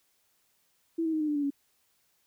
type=tone with pitch steps; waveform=sine; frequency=329.6 / 321 / 312.5 / 304.3 / 296.4 / 288.6 / 281 Hz; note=E4 / E4 / D#4 / D#4 / D4 / D4 / C#4; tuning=0 / -46 / +8 / -38 / +16 / -30 / +24 cents; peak=-26 dBFS; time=0.98-1.505 s; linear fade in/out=10 ms; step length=75 ms; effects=white hiss -71 dBFS RMS until 2.26 s